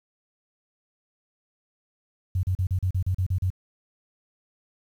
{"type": "tone bursts", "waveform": "sine", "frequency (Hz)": 92.5, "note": "F#2", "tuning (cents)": 0, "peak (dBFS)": -21, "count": 10, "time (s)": [2.35, 3.503], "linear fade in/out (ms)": 5, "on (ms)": 82, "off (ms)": 37, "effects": ["9-bit"]}